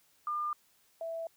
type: tone pair in turn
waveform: sine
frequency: 1203 / 659.4 Hz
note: D6 / E5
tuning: +41 / 0 cents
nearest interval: minor seventh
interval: 1041 cents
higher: first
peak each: -31 / -35 dBFS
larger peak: first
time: 0.27-0.53 / 1.01-1.27 s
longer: neither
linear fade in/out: 2 ms
effects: white hiss -68 dBFS RMS until 1.36 s